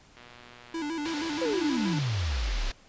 click train, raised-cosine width 0.3 ms, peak -33 dBFS, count 108, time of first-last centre 0.17-1.054 s, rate 121 Hz
square tone with vibrato, 311.1 Hz, D#4, in tune, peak -31 dBFS, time 0.74-1.99 s, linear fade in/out 5 ms, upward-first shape square, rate 6.3 Hz, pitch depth 100 cents each way
white low-pass noise, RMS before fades -39 dBFS, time 1.05-2.72 s, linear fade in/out 5 ms, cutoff 5100 Hz, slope 24 dB/octave
sine exponential sweep, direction down, 533 to 30 Hz, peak -26 dBFS, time 1.41-2.71 s, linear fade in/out 10 ms
effects pink hiss -57 dBFS RMS until 2.88 s + resampled to 16000 Hz

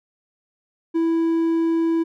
triangle tone with hard clipping, 329.6 Hz, E4, in tune, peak -18 dBFS, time 0.94-2.04 s, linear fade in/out 20 ms, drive 6 dB, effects none

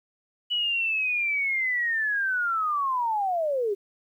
sine linear sweep, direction down, 2960 to 383.1 Hz, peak -23 dBFS, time 0.5-3.75 s, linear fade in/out 20 ms, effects 10-bit

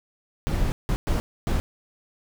brown noise bursts at uneven times, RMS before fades -23 dBFS, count 4, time 0.47-0.72 / 0.89-0.96 / 1.07-1.2 / 1.47-1.6 s, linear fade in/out 0 ms, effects none

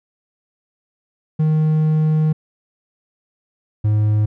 triangle tone pair in turn, 155.56 / 106.26 Hz, D#3 / G#2, 0 / +40 cents, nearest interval perfect fifth, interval 660 cents, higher first, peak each -11 dBFS, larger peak neither, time 1.39-2.33 / 3.84-4.26 s, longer first, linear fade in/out 10 ms, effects none

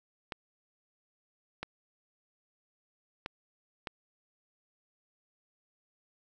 clicks, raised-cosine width 0.3 ms, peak -20 dBFS, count 4, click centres 0.322 / 1.63 / 3.261 / 3.872 s, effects none

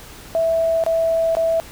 sine tone with dropouts, 657 Hz, E5, 6 cents flat, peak -15 dBFS, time 0.35-1.6 s, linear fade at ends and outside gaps 0 ms, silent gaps 0.838-0.864 / 1.351-1.369 s, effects added 60 Hz sine -47 dBFS peak until 1.71 s + pink hiss -40 dBFS RMS until 1.71 s

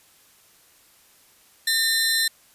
sawtooth tone pair together, 1811 / 4066 Hz, A6 / B7, +49 / +50 cents, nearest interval octave + major second, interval 1401 cents, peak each -19 dBFS, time 1.67-2.28 s, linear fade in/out 5 ms, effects white hiss -56 dBFS RMS until 2.54 s + resampled to 32000 Hz

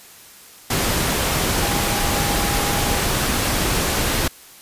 sine tone in noise, 812 Hz, G#5, 39 cents flat, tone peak -28 dBFS, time 1.62-3.01 s, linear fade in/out 5 ms, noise pink, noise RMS -20 dBFS, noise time 0.7-4.28 s, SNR -11 dB, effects white hiss -44 dBFS RMS until 4.61 s + resampled to 32000 Hz

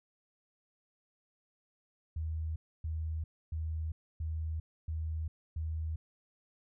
sine tone bursts, 79.5 Hz, D#2, 38 cents sharp, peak -33 dBFS, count 6, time 2.16-5.96 s, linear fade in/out 5 ms, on 400 ms, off 280 ms, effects none

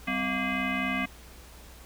sine tone with frequency modulation, 1162 Hz, D6, 19 cents flat, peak -26 dBFS, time 0.07-1.06 s, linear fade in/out 10 ms, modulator 452 Hz, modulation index 3.2, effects added 60 Hz sine -49 dBFS peak until 1.85 s + pink hiss -51 dBFS RMS until 1.85 s

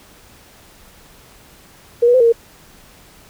sine tone with pitch steps, 474.2 / 486 / 514 / 465.6 / 463 Hz, A#4 / B4 / C5 / A#4 / A#4, +30 / -28 / -31 / -2 / -12 cents, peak -8 dBFS, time 2.02-2.325 s, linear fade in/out 10 ms, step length 61 ms, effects pink hiss -46 dBFS RMS until 3.29 s

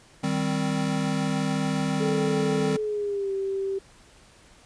square chord, C minor, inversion first, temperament equal, 155.56 / 196 / 261.6 Hz, Eb3 / G3 / C4, 0 / 0 / 0 cents, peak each -29 dBFS, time 0.23-2.77 s, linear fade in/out 10 ms
sine tone with pitch glide, 434.4 to 389.2 Hz, A4 to G4, -22 to -12 cents, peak -25 dBFS, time 2-3.79 s, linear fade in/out 10 ms, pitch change -190 cents, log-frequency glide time 2.73-3.32 s
effects pink hiss -54 dBFS RMS until 4.65 s + resampled to 22050 Hz

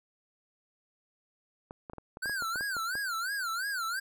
clicks, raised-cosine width 1 ms, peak -28 dBFS, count 12, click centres 1.709 / 1.898 / 1.934 / 1.983 / 2.171 / 2.258 / 2.296 / 2.423 / 2.558 / 2.609 / 2.767 / 2.954 s
square tone with vibrato, 1480 Hz, F#6, in tune, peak -32 dBFS, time 2.22-4 s, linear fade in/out 10 ms, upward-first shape sine, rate 2.9 Hz, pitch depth 200 cents each way
effects none

